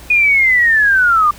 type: linear sweep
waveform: sine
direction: down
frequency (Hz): 2473 to 1174.7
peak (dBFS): -8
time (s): 0.1-1.31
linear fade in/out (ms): 5
effects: added 60 Hz sine -37 dBFS peak until 1.38 s + pink hiss -38 dBFS RMS until 1.38 s